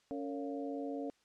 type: harmonic tone with a mistuned harmonic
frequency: 140 Hz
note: C#3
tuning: 18 cents sharp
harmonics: 2 / 3 / 4 / 5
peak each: -39 / -43 / -45 / -47 dBFS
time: 0.11-1.1 s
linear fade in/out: 0 ms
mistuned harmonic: 3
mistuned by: +140 cents
effects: white hiss -72 dBFS RMS until 1.24 s + low-pass 6000 Hz 12 dB/octave

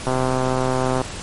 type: click train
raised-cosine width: 1 ms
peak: -7 dBFS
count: 123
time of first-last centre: 0.07-1.016 s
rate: 129 Hz
effects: pink hiss -32 dBFS RMS until 1.22 s + MP3 48 kbps

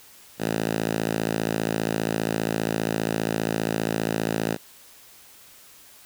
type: tone with high-pass filter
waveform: 5% pulse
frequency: 55 Hz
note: A1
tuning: in tune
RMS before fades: -26 dBFS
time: 0.38-4.58 s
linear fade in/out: 50 ms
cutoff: 160 Hz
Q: 1.2
effects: white hiss -50 dBFS RMS until 6.05 s

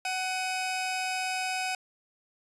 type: tone pair together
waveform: sawtooth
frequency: 747.3 / 2521 Hz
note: F#5 / D#7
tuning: +17 / +22 cents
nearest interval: octave + major sixth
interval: 2105 cents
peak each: -27 / -30 dBFS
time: 0.05-1.75 s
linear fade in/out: 2 ms
effects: resampled to 22050 Hz

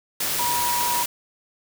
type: tone in noise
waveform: sine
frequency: 964 Hz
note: B5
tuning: 42 cents flat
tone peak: -23 dBFS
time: 0.39-1.03 s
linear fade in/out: 5 ms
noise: white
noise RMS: -25 dBFS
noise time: 0.2-1.06 s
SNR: -1 dB
effects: none

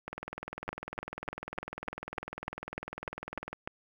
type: two click trains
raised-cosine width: 0.5 ms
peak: -19 / -23 dBFS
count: 11 / 70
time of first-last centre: 0.69-3.675 / 0.08-3.53 s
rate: 3.35 / 20 Hz
effects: 10-bit

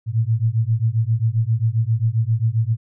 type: beating tone pair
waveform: sine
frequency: 109.3 / 116.8 Hz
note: A2 / A#2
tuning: -11 / +4 cents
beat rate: 7.5 Hz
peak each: -19 dBFS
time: 0.06-2.77 s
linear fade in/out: 50 ms
effects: none

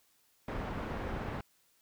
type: low-pass noise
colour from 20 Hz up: pink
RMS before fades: -38 dBFS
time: 0.48-1.41 s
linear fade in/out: 2 ms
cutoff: 1600 Hz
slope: 12 dB/octave
effects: white hiss -70 dBFS RMS until 1.81 s

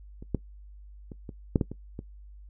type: clicks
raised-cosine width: 3 ms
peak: -30 / -13 / -27 / -25 / -8 / -12 / -23 / -23 dBFS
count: 8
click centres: 0.225 / 0.347 / 1.118 / 1.292 / 1.558 / 1.612 / 1.716 / 1.991 s
effects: noise-tail reverb RT60 0.1 s tail -19 dB re dry + added 50 Hz sine -45 dBFS peak until 2.49 s

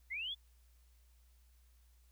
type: linear sweep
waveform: sine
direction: up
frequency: 1975.5 to 3520 Hz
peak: -38 dBFS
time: 0.1-0.35 s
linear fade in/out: 20 ms
effects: added 60 Hz sine -63 dBFS peak until 2.11 s + white hiss -75 dBFS RMS until 2.11 s

